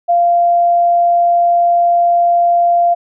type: tone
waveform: sine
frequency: 693 Hz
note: F5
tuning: 14 cents flat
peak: -8 dBFS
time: 0.08-2.95 s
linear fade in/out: 20 ms
effects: none